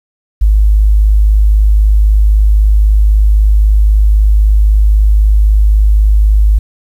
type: tone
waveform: sine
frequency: 51.91 Hz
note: G#1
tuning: in tune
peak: -4 dBFS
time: 0.41-6.59 s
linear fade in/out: 10 ms
effects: 7-bit